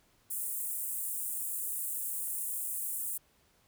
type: high-pass noise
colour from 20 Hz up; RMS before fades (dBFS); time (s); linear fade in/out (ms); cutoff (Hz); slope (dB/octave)
pink; -36; 0.3-3.18; 10; 8300; 48
effects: pink hiss -68 dBFS RMS until 3.67 s